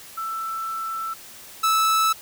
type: tone pair in turn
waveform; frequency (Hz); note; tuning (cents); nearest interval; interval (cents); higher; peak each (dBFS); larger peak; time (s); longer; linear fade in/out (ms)
sine / 45% pulse; 1329 / 1309.9; E6 / E6; +14 / -11; unison; 25; first; -26 / -17; second; 0.17-1.14 / 1.63-2.13; first; 10
effects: white hiss -43 dBFS RMS until 2.21 s